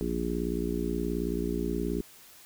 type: harmonic tone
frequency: 58.7 Hz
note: A#1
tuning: 13 cents sharp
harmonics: 1 / 3 / 4 / 5 / 6 / 7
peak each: -35 / -35 / -35 / -35 / -35 / -35 dBFS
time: 0.01-2.01 s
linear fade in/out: 0 ms
effects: white hiss -53 dBFS RMS until 2.45 s